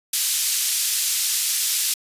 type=band-pass noise; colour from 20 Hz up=white; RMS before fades=-22 dBFS; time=0.13-1.94 s; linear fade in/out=5 ms; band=3400 to 12000 Hz; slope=12 dB/octave; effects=resampled to 32000 Hz